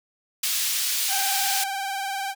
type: high-pass noise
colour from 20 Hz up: pink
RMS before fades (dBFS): -25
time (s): 0.43-1.64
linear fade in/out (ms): 5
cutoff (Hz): 3400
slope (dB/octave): 12
type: tone with vibrato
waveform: sawtooth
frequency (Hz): 784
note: G5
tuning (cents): 0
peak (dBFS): -23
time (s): 1.08-2.35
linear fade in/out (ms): 50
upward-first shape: triangle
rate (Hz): 20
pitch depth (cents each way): 59
effects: none